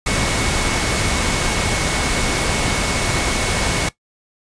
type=tone in noise; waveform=sine; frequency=2204 Hz; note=C#7; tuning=11 cents flat; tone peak=-27 dBFS; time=0.06-3.89 s; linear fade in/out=5 ms; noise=pink; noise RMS=-19 dBFS; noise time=0.06-3.89 s; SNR=-11 dB; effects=noise-tail reverb RT60 0.1 s tail -17 dB re dry + resampled to 22050 Hz